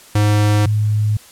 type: tone pair in turn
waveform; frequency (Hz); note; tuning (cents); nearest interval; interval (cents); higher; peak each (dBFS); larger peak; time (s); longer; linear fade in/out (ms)
square / sine; 104.6 / 106.24; G#2 / G#2; +13 / +40; unison; 27; second; -12 / -13; first; 0.15-0.66 / 0.66-1.17; neither; 5
effects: white hiss -43 dBFS RMS until 1.31 s + low-pass 12000 Hz 12 dB/octave